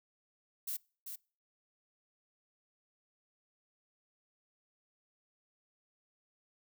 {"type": "noise with echo", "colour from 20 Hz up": "violet", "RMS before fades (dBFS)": -38, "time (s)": [0.67, 0.77], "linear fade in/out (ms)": 10, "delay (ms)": 390, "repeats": 1, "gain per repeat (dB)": -6, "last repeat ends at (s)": 1.16, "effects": ["noise-tail reverb RT60 0.4 s tail -26 dB re dry"]}